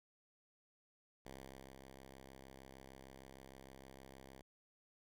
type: tone with ADSR envelope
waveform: 5% pulse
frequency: 66.5 Hz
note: C2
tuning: 29 cents sharp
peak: -39 dBFS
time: 1.25-4.42 s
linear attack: 10 ms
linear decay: 480 ms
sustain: -5 dB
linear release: 3 ms
effects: none